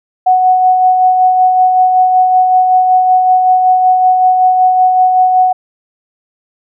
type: tone with tremolo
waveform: sine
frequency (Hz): 740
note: F#5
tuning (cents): 0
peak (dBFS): -4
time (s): 0.26-5.53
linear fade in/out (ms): 10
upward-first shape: sine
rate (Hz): 5.3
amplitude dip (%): 35
effects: none